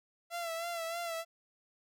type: tone with vibrato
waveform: sawtooth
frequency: 673 Hz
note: E5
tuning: 36 cents sharp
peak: -32 dBFS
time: 0.3-1.25 s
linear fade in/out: 50 ms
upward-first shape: sine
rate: 3.2 Hz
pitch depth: 48 cents each way
effects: none